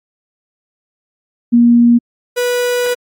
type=tone pair in turn; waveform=sine / 45% pulse; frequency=237.4 / 490.1 Hz; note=A#3 / B4; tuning=+32 / -13 cents; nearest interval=octave + minor second; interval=1255 cents; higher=second; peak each=-5 / -13 dBFS; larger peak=first; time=1.52-1.99 / 2.36-2.95 s; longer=second; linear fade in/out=20 ms; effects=AAC 64 kbps